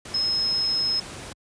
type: tone in noise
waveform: sine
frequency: 5160 Hz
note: E8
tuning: 38 cents flat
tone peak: -21 dBFS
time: 0.14-1 s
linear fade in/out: 5 ms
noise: pink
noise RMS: -38 dBFS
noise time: 0.05-1.33 s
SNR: +14 dB
effects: high-pass 60 Hz 12 dB/octave + resampled to 22050 Hz